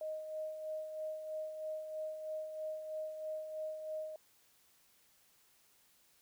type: tone with tremolo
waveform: sine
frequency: 623 Hz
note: D#5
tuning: 2 cents sharp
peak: -37 dBFS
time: 0.01-4.16 s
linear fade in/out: 2 ms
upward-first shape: sine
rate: 3.1 Hz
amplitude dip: 50%
effects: white hiss -69 dBFS RMS until 6.21 s